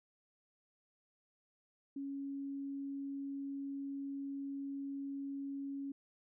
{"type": "tone", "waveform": "sine", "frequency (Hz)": 277.2, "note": "C#4", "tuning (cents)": 0, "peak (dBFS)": -39, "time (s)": [1.96, 5.92], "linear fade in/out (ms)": 5, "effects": []}